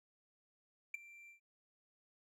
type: tone with ADSR envelope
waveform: triangle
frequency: 2356 Hz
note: D7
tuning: 5 cents sharp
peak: -33 dBFS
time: 0.94-1.4 s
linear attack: 4 ms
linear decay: 12 ms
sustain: -20 dB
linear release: 110 ms
effects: none